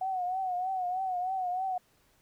sine tone with vibrato, 740 Hz, F#5, in tune, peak -29 dBFS, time 0.01-1.78 s, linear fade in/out 5 ms, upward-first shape triangle, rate 3.2 Hz, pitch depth 78 cents each way, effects pink hiss -67 dBFS RMS until 2.21 s

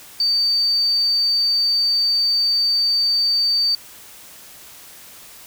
sine tone, 4600 Hz, D8, 37 cents flat, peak -15 dBFS, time 0.2-3.75 s, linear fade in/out 2 ms, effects white hiss -42 dBFS RMS until 5.46 s

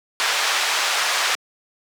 pink band-pass noise, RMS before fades -21 dBFS, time 0.2-1.35 s, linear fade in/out 0 ms, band 1000 to 6100 Hz, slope 12 dB/octave, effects high-pass 400 Hz 12 dB/octave

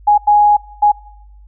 sine tone bursts at uneven times, 830.6 Hz, G#5, in tune, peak -6 dBFS, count 3, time 0.07-0.18 / 0.27-0.57 / 0.82-0.92 s, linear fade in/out 10 ms, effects noise-tail reverb RT60 0.9 s tail -23 dB re dry + added 50 Hz sine -38 dBFS peak until 1.47 s

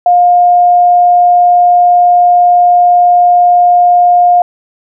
sine tone, 709 Hz, F5, 26 cents sharp, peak -3 dBFS, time 0.06-4.42 s, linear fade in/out 2 ms, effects none

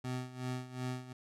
25% pulse tone with tremolo, 126.9 Hz, B2, 47 cents sharp, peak -31 dBFS, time 0.04-1.13 s, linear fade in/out 5 ms, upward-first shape sine, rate 2.7 Hz, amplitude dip 80%, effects low-pass 10000 Hz 12 dB/octave

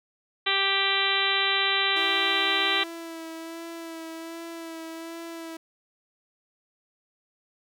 harmonic tone, 392 Hz, G4, in tune, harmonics 1 / 2 / 3 / 4 / 5 / 6 / 7 / 8 / 9 / 10, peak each -34 / -34 / -31 / -33 / -29 / -30 / -33 / -29 / -32 / -29 dBFS, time 0.46-2.84 s, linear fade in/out 10 ms
sawtooth tone with vibrato, 329.6 Hz, E4, in tune, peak -32 dBFS, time 1.96-5.57 s, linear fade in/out 5 ms, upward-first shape sine, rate 1.3 Hz, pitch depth 23 cents each way
effects none

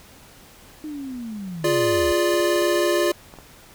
sine linear sweep, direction down, 311.1 to 63 Hz, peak -29 dBFS, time 0.84-2.12 s, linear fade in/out 0 ms
square chord, D diminished, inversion first, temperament equal, 349.2 / 415.3 / 587.3 Hz, F4 / Ab4 / D5, 0 / 0 / 0 cents, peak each -21 / -27 / -23 dBFS, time 1.64-3.12 s, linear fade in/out 5 ms
clicks, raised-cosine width 1 ms, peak -27 dBFS, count 8, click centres 2.339 / 2.403 / 2.449 / 2.56 / 2.621 / 2.794 / 3.339 / 3.387 s
effects pink hiss -48 dBFS RMS until 3.74 s

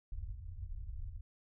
pink low-pass noise, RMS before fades -43 dBFS, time 0.12-1.21 s, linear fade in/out 5 ms, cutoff 100 Hz, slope 48 dB/octave, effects none

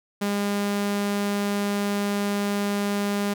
sawtooth tone, 202.9 Hz, G#3, 40 cents flat, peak -19 dBFS, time 0.21-3.34 s, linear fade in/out 10 ms, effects none

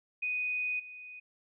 sine tone with level steps, 2489 Hz, D#7, in tune, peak -30 / -44 dBFS, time 0.22-1.2 s, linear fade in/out 10 ms, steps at 0.79 s, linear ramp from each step 10 ms, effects none

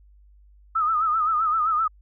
sine tone with vibrato, 1272 Hz, D#6, 38 cents sharp, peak -19 dBFS, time 0.75-1.88 s, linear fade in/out 10 ms, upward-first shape sine, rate 7.7 Hz, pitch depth 86 cents each way, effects added 50 Hz sine -50 dBFS peak until 2.01 s

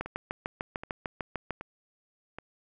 two click trains, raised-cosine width 0.5 ms, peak -17 / -24 dBFS, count 11 / 4, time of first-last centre 0.01-1.507 / 0.06-2.386 s, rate 6.68 / 1.29 Hz, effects none

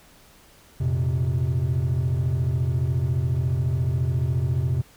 triangle chord, F suspended fourth, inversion none, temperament equal, 87.31 / 116.54 / 130.81 Hz, F2 / Bb2 / C3, 0 / 0 / 0 cents, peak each -23 / -24 / -20 dBFS, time 0.8-4.82 s, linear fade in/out 10 ms, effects tanh soft clip ceiling -14 dBFS + pink hiss -53 dBFS RMS until 4.96 s

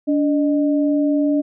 sine tone pair together, 289.4 / 613.2 Hz, D4 / D#5, -25 / -25 cents, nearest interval octave + minor second, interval 1300 cents, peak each -15 / -23 dBFS, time 0.07-1.42 s, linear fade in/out 20 ms, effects none

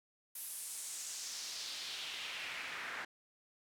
pink noise with band-pass filter sweep, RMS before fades -44 dBFS, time 0.35-3.05 s, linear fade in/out 5 ms, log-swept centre 12000 to 1600 Hz, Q 2, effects none

